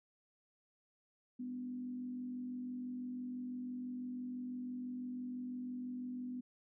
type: tone with frequency modulation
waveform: sine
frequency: 249.1 Hz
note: B3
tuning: 15 cents sharp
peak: -40 dBFS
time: 1.39-6.41 s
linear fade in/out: 10 ms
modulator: 46 Hz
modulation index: 0.34
effects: none